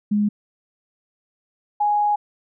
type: tone pair in turn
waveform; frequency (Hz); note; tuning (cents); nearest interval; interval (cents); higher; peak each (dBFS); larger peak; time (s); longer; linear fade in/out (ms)
sine; 207.7 / 830.8; G#3 / G#5; 0 / 0; 2 octaves; 2400; second; -16; neither; 0.11-0.29 / 1.8-2.16; second; 10
effects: none